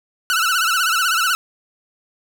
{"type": "tone with vibrato", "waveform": "sawtooth", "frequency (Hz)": 1400, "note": "F6", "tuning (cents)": 4, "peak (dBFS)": -12, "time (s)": [0.3, 1.35], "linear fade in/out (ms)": 0, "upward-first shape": "sine", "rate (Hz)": 16, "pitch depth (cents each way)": 130, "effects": []}